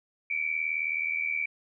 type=tone pair together; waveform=sine; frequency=2272 / 2351 Hz; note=C#7 / D7; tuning=+42 / +1 cents; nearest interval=minor second; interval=59 cents; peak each=-30 / -30 dBFS; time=0.3-1.46 s; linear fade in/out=5 ms; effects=none